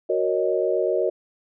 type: chord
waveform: sine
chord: D# minor seventh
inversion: first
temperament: equal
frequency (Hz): 370 / 466.2 / 554.4 / 622.3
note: F#4 / A#4 / C#5 / D#5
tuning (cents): 0 / 0 / 0 / 0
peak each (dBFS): -24 / -25 / -26 / -25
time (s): 0.09-1.1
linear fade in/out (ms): 10
effects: none